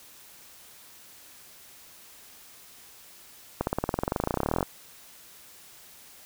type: accelerating click train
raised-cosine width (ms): 1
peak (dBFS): -11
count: 28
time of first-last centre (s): 3.61-4.628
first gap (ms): 61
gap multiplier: 0.96
effects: white hiss -51 dBFS RMS until 6.25 s